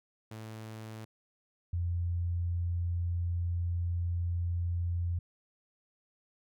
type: tone pair in turn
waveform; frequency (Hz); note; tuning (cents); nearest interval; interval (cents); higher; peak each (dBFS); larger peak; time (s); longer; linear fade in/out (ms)
sawtooth / sine; 110 / 86.68; A2 / F2; 0 / -12; major third; 412; first; -38 / -29; second; 0.31-1.05 / 1.73-5.19; second; 5
effects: none